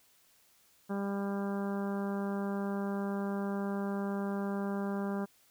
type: harmonic tone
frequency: 199 Hz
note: G3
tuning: 26 cents sharp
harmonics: 1 / 2 / 3 / 4 / 5 / 6 / 7 / 8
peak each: -33 / -39 / -43 / -45 / -47 / -49 / -50 / -51 dBFS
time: 0.89-5.26 s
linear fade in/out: 20 ms
effects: white hiss -66 dBFS RMS until 5.5 s